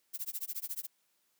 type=noise with tremolo; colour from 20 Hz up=violet; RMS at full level=-36 dBFS; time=0.13-0.87 s; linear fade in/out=20 ms; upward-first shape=sine; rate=14 Hz; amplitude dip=100%; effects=white hiss -75 dBFS RMS until 1.39 s + high-pass 150 Hz 12 dB/octave

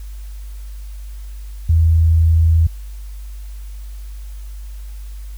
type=tone; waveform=sine; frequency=81.6 Hz; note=E2; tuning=17 cents flat; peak=-9 dBFS; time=1.69-2.67 s; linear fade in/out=5 ms; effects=added 50 Hz sine -28 dBFS peak until 5.37 s + white hiss -49 dBFS RMS until 5.37 s

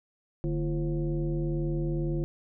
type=tone with frequency modulation; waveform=sine; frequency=150 Hz; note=D3; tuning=37 cents sharp; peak=-26 dBFS; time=0.44-2.24 s; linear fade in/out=0 ms; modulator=191 Hz; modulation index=1.2; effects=none

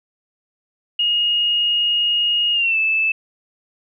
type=tone with pitch glide; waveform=sine; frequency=2865 to 2627 Hz; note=F7 to E7; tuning=+44 to -7 cents; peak=-15 dBFS; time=0.99-3.12 s; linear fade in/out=5 ms; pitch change=-151 cents; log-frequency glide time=2.53-2.77 s; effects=none

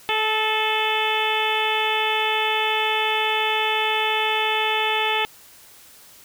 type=harmonic tone with a mistuned harmonic; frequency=434.3 Hz; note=A4; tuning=23 cents flat; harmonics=1 / 2 / 3 / 4 / 5 / 6 / 7 / 8; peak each=-28 / -24 / -30 / -30 / -29 / -26 / -28 / -29 dBFS; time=0.09-5.25 s; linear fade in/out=0 ms; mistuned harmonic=4; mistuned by=+20 cents; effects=white hiss -48 dBFS RMS until 6.24 s

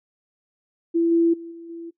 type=tone with level steps; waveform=sine; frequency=335.1 Hz; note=E4; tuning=29 cents sharp; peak=-16 / -14 / -33 / -36 / -32 dBFS; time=0.94-1.91 s; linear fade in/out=20 ms; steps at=1.11 / 1.33 / 1.51 / 1.69 s; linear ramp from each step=10 ms; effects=noise-tail reverb RT60 0.1 s tail -18 dB re dry

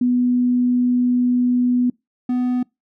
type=tone pair in turn; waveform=sine / triangle; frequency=246.9 / 249 Hz; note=B3 / B3; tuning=0 / +14 cents; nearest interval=unison; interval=14 cents; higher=second; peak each=-14 / -15 dBFS; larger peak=first; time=0.01-1.9 / 2.29-2.63 s; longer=first; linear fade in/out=5 ms; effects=noise-tail reverb RT60 0.2 s tail -25 dB re dry

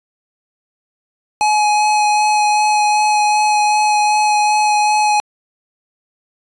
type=tone with vibrato; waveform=square; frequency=843 Hz; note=G#5; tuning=26 cents sharp; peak=-12 dBFS; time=1.41-5.2 s; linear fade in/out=0 ms; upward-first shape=sine; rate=2.6 Hz; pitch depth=11 cents each way; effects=resampled to 22050 Hz

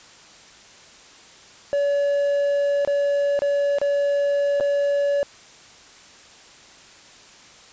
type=tone with dropouts; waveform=triangle; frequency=569 Hz; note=C#5; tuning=45 cents sharp; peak=-16 dBFS; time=1.73-5.23 s; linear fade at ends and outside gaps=0 ms; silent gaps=2.849-2.875 / 3.391-3.42 / 3.785-3.815 / 4.6-4.608 s; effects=white hiss -47 dBFS RMS until 7.72 s + resampled to 16000 Hz

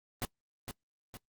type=noise with echo; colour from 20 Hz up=pink; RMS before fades=-34 dBFS; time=0.22-0.25 s; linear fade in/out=0 ms; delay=460 ms; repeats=2; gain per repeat=-6 dB; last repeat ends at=1.17 s; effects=noise-tail reverb RT60 0.1 s tail -23 dB re dry + Opus 32 kbps

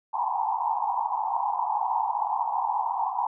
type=band-pass noise; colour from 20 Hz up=white; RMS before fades=-27 dBFS; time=0.13-3.27 s; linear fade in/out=5 ms; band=770 to 1000 Hz; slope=96 dB/octave; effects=none

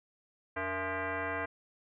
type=tone with frequency modulation; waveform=sine; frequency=466.2 Hz; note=A#4; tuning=in tune; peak=-32 dBFS; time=0.56-1.46 s; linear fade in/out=10 ms; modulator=378 Hz; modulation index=4.4; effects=none

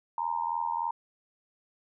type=tone with amplitude modulation; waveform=sine; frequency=932.3 Hz; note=A#5; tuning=in tune; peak=-24 dBFS; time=0.18-0.91 s; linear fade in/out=2 ms; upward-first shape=sine; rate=83.3 Hz; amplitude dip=90%; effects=none

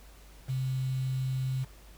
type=tone with quantisation; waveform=sine; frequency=130.81 Hz; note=C3; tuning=in tune; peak=-28 dBFS; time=0.48-1.65 s; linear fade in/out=20 ms; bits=8; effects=added 50 Hz sine -51 dBFS peak until 1.97 s + pink hiss -57 dBFS RMS until 1.97 s

